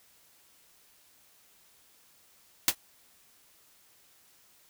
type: noise with exponential decay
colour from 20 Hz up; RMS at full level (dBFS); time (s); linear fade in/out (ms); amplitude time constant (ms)
white; -17; 2.68-2.75; 2; 15
effects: white hiss -62 dBFS RMS until 4.69 s